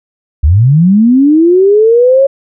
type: linear sweep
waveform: sine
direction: up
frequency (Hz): 65.41 to 555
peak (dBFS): -3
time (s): 0.43-2.27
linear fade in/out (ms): 10
effects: none